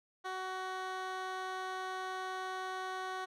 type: tone with band-pass filter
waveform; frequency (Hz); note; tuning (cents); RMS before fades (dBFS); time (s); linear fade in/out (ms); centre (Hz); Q
15% pulse; 374.2; F#4; +20; -40; 0.24-3.26; 20; 1300; 0.5
effects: none